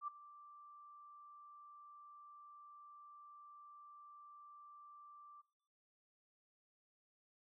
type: tone with ADSR envelope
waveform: sine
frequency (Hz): 1174.7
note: D6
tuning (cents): 0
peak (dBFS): -38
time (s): 0.01-5.42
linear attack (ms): 67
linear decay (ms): 8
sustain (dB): -18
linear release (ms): 18
effects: noise-tail reverb RT60 0.7 s tail -22 dB re dry